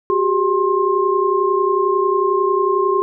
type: tone cluster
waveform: sine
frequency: 371.9 / 403 / 1062 Hz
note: F#4 / G4 / C6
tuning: +9 / +48 / +25 cents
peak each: -18 dBFS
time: 0.1-3.02 s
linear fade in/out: 0 ms
effects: none